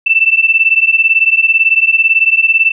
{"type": "beating tone pair", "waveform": "sine", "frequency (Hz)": [2653, 2671], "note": ["E7", "E7"], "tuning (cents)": [10, 22], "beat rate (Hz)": 18, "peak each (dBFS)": -10, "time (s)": [0.06, 2.72], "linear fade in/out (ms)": 10, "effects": []}